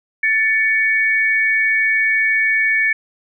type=tone pair together; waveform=sine; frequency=1760 / 2243 Hz; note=A6 / C#7; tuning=0 / +20 cents; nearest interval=major third; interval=420 cents; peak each=-16 dBFS; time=0.23-2.93 s; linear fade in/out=5 ms; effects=none